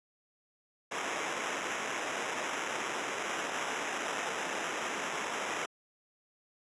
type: noise with sample-and-hold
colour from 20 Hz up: violet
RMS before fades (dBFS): -35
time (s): 0.91-5.66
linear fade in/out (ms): 10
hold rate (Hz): 4410
effects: high-pass 300 Hz 12 dB/octave + resampled to 22050 Hz